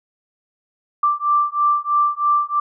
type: beating tone pair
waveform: sine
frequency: 1174.7 / 1177.8 Hz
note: D6 / D6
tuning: 0 / +5 cents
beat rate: 3.1 Hz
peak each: -18 dBFS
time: 1.03-2.6 s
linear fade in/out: 5 ms
effects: none